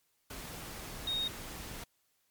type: tone in noise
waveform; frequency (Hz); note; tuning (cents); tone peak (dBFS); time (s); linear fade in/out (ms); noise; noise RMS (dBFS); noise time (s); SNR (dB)
sine; 3729; A#7; 0; -31; 1.07-1.28; 5; pink; -44; 0.3-1.84; +10
effects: white hiss -75 dBFS RMS until 2.3 s + MP3 96 kbps